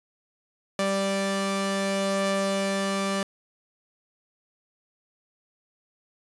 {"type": "tone pair together", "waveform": "sawtooth", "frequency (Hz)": [195.89, 587], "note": ["G3", "D5"], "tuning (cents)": [-1, -1], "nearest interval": "octave + perfect fifth", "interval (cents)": 1900, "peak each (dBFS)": -23, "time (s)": [0.79, 3.23], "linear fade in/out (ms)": 2, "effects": ["resampled to 24000 Hz"]}